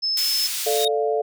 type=tone; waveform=sine; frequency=5230 Hz; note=E8; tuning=15 cents flat; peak=-20 dBFS; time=0.02-0.48 s; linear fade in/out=20 ms
type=high-pass noise; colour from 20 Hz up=pink; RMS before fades=-27 dBFS; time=0.17-0.85 s; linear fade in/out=2 ms; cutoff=3600 Hz; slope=12 dB/octave
type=tone with exponential growth; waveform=triangle; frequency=3725 Hz; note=A#7; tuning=2 cents flat; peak=-17 dBFS; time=0.59-0.88 s; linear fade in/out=5 ms; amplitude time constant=63 ms
type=chord; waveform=sine; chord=D minor; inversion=second; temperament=equal; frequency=440 / 587.3 / 698.5 Hz; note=A4 / D5 / F5; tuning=0 / 0 / 0 cents; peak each=-21 / -26 / -25 dBFS; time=0.66-1.22 s; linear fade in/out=10 ms
effects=none